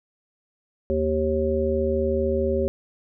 harmonic tone, 77.78 Hz, D#2, in tune, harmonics 1 / 3 / 5 / 7, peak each -27 / -28 / -24 / -25 dBFS, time 0.9-2.68 s, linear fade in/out 0 ms, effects none

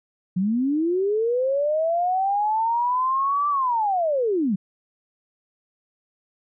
sine linear two-way sweep, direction up then down, 174.61 to 1174.7 to 174.61 Hz, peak -19 dBFS, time 0.36-4.56 s, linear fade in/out 10 ms, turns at 3.49 s, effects none

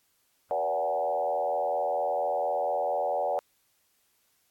sine tone with frequency modulation, 658 Hz, E5, 3 cents flat, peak -25 dBFS, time 0.51-3.39 s, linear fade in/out 0 ms, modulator 84.3 Hz, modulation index 1.9, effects white hiss -70 dBFS RMS until 4.5 s + AAC 64 kbps

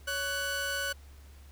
sawtooth tone pair together, 559 / 1492.4 Hz, C#5 / F#6, +14 / +14 cents, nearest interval octave + perfect fourth, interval 1700 cents, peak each -34 / -28 dBFS, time 0.07-0.93 s, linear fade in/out 10 ms, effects added 70 Hz sine -49 dBFS peak until 1.51 s + pink hiss -60 dBFS RMS until 1.51 s

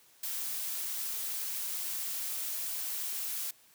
blue noise, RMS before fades -36 dBFS, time 0.23-3.51 s, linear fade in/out 5 ms, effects white hiss -62 dBFS RMS until 3.74 s + high-pass 80 Hz 12 dB/octave

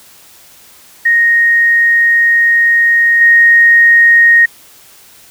sine tone with level steps, 1864.7 Hz, A#6, in tune, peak -6 / -3 dBFS, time 1.05-4.46 s, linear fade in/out 10 ms, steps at 3.21 s, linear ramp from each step 2 ms, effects white hiss -41 dBFS RMS until 5.3 s

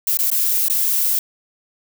violet noise with dropouts, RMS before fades -18 dBFS, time 0.07-1.19 s, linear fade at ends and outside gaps 2 ms, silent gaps 0.172-0.189 / 0.302-0.315 / 0.684-0.698 s, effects none

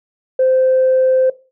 sine tone, 519 Hz, C5, 14 cents flat, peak -9 dBFS, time 0.39-1.3 s, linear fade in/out 5 ms, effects noise-tail reverb RT60 0.3 s tail -17 dB re dry + tanh soft clip ceiling -6 dBFS

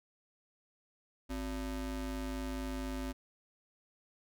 square ring-modulated tone, 157.1 Hz, D#3, 17 cents sharp, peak -34 dBFS, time 1.29-3.13 s, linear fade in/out 20 ms, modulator 105 Hz, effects none

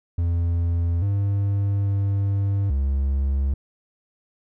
triangle tone with pitch steps, 85.3 / 100 / 99.3 / 68.5 Hz, F2 / G2 / G2 / C#2, -40 / +35 / +23 / -20 cents, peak -17 dBFS, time 0.18-3.54 s, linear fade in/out 5 ms, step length 840 ms, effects none

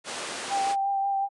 pink low-pass noise, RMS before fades -32 dBFS, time 0.04-0.76 s, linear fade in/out 50 ms, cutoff 9900 Hz, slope 96 dB/octave
sine tone with vibrato, 789 Hz, G5, 11 cents sharp, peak -23 dBFS, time 0.49-1.29 s, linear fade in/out 50 ms, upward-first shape sine, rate 5.5 Hz, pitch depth 17 cents each way
effects high-pass 400 Hz 12 dB/octave

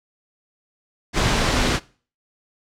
sine tone in noise, 246.9 Hz, B3, in tune, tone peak -27 dBFS, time 1.51-1.73 s, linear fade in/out 50 ms, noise pink, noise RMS -19 dBFS, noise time 1.13-1.8 s, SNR -11 dB, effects noise-tail reverb RT60 0.4 s tail -21 dB re dry + low-pass 6000 Hz 12 dB/octave

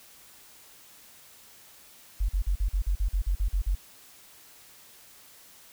sine tone bursts, 46.12 Hz, F#1, 5 cents flat, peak -22 dBFS, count 12, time 2.2-3.753 s, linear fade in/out 10 ms, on 90 ms, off 43 ms, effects white hiss -53 dBFS RMS until 5.72 s

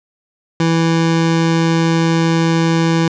25% pulse tone, 164.81 Hz, E3, in tune, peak -8 dBFS, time 0.6-3.08 s, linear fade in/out 2 ms, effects resampled to 16000 Hz + 8-bit

